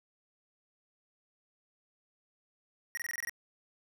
square tone bursts, 1888 Hz, A#6, 22 cents sharp, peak -35 dBFS, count 8, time 2.95-3.295 s, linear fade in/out 0 ms, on 23 ms, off 23 ms, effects none

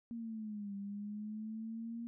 sine linear two-way sweep, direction down then up, 234.8 to 198.2 to 234.8 Hz, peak -40 dBFS, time 0.11-2.07 s, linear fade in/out 0 ms, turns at 0.75 s, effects none

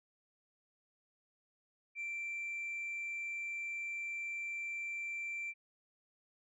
sine tone, 2349 Hz, D7, in tune, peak -36 dBFS, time 1.95-5.54 s, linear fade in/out 50 ms, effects tanh soft clip ceiling -36 dBFS

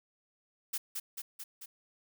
blue noise with echo, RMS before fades -34 dBFS, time 0.73-0.78 s, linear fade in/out 10 ms, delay 220 ms, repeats 4, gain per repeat -3 dB, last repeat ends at 1.66 s, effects none

